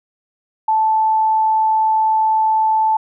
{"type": "tone", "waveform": "sine", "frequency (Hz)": 876, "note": "A5", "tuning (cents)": -8, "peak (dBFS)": -12, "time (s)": [0.68, 2.97], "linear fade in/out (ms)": 5, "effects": []}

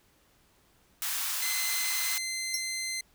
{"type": "high-pass noise", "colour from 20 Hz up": "white", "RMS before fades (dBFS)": -32, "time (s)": [1.02, 2.18], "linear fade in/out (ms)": 0, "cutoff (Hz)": 910, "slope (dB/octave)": 24}
{"type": "tone with pitch glide", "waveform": "15% pulse", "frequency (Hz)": [2052, 2070], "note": ["C7", "C7"], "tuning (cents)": [-34, -19], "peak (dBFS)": -25, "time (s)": [1.42, 3.01], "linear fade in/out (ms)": 5, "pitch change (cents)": 15, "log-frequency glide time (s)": [2.1, 2.16]}
{"type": "tone with exponential decay", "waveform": "25% pulse", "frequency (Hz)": 5588, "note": "F8", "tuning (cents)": 0, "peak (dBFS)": -20, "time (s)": [2.54, 2.64], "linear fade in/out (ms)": 2, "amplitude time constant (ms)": 20}
{"effects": ["pink hiss -65 dBFS RMS until 3.14 s"]}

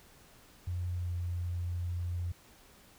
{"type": "tone with pitch glide", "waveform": "sine", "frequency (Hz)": [88.8, 87.68], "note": ["F2", "F2"], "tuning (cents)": [29, 7], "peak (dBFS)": -32, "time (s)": [0.67, 2.32], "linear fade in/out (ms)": 5, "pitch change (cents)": -22, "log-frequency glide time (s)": [0.98, 1.08], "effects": ["pink hiss -59 dBFS RMS until 2.98 s"]}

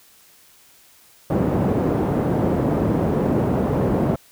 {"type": "band-pass noise", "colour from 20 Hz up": "pink", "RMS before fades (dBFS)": -20, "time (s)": [1.3, 4.16], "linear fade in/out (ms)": 5, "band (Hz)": [120, 550], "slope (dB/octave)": 12, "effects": ["white hiss -52 dBFS RMS until 4.31 s"]}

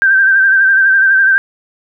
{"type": "tone with vibrato", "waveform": "sine", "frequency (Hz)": 1568, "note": "G6", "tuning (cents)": 0, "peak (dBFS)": -6, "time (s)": [0.02, 1.38], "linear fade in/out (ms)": 0, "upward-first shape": "sine", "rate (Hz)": 12, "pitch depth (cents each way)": 43, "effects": []}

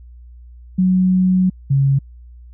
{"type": "tone pair in turn", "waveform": "sine", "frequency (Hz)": [185, 137.4], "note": ["F#3", "C#3"], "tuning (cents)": [0, -15], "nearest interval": "perfect fourth", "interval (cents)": 515, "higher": "first", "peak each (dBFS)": -11, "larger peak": "neither", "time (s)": [[0.78, 1.5], [1.7, 1.99]], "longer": "first", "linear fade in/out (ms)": 10, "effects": ["added 60 Hz sine -37 dBFS peak until 2.53 s"]}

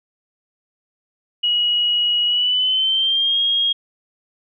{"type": "tone with pitch glide", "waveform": "sine", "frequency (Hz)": [2906, 3262], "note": ["F#7", "G#7"], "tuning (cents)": [-32, -32], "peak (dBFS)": -15, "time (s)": [1.43, 3.73], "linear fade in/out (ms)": 10, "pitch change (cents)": 200, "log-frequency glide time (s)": [2.26, 3.39], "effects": []}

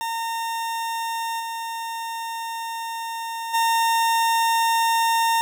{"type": "tone with level steps", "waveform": "40% pulse", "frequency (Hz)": 915, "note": "A#5", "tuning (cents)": -32, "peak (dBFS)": [-24, -27, -17], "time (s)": [0.01, 5.41], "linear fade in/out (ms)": 0, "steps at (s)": [1.39, 3.53], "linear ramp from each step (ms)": 20, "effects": []}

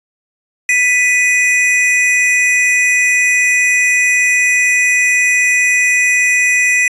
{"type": "tone pair together", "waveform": "square", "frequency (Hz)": [1980.5, 2489], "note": ["B6", "D#7"], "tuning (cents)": [4, 0], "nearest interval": "major third", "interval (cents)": 396, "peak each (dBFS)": -13, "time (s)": [0.69, 6.88], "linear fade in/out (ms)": 2, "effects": ["resampled to 22050 Hz"]}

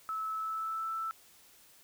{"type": "tone with pitch glide", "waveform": "sine", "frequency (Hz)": [1302, 1324], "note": ["E6", "E6"], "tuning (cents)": [-22, 7], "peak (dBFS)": -33, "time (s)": [0.09, 1.11], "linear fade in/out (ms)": 0, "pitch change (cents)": 29, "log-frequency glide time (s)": [0.33, 0.91], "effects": ["white hiss -60 dBFS RMS until 1.83 s"]}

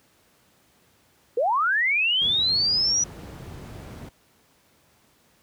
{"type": "linear sweep", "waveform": "sine", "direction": "up", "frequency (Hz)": [437.9, 5920], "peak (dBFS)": -19, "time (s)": [1.37, 3.04], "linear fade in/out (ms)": 5}
{"type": "noise", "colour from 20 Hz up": "brown", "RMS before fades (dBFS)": -35, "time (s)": [2.21, 4.09], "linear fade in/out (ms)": 5}
{"effects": ["pink hiss -61 dBFS RMS until 5.42 s", "high-pass 80 Hz 12 dB/octave"]}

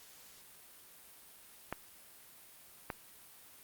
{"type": "clicks", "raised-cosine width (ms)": 0.5, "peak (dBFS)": -21, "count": 2, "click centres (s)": [1.726, 2.902], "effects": ["white hiss -57 dBFS RMS until 3.63 s", "Opus 48 kbps"]}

